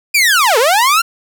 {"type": "linear two-way sweep", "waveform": "sawtooth", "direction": "down then up", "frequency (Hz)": [2452, 422.8, 1406], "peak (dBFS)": -5, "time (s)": [0.14, 1.02], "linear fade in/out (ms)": 10, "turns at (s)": 0.58, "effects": []}